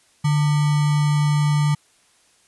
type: tone with sample-and-hold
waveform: sine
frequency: 148.1 Hz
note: D3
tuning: 15 cents sharp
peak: -15 dBFS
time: 0.24-1.75 s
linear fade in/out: 10 ms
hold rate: 1050 Hz
effects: white hiss -58 dBFS RMS until 2.47 s + resampled to 24000 Hz